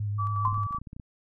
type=tone with vibrato; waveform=sine; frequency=103.3 Hz; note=G#2; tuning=9 cents flat; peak=-27 dBFS; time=0-0.67 s; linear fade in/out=5 ms; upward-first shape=triangle; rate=7.3 Hz; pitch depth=35 cents each way
type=tone with tremolo; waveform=sine; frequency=1152 Hz; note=D6; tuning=34 cents flat; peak=-28 dBFS; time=0.18-0.79 s; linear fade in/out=20 ms; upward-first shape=square; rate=5.5 Hz; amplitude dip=35%
type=tone with exponential decay; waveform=sine; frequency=1036 Hz; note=C6; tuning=17 cents flat; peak=-19 dBFS; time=0.45-0.63 s; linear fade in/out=2 ms; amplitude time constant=39 ms
type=clicks; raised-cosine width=5 ms; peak=-29 dBFS; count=11; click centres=0.478 / 0.528 / 0.578 / 0.709 / 0.747 / 0.784 / 0.816 / 0.872 / 0.931 / 0.965 / 0.998 s
effects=none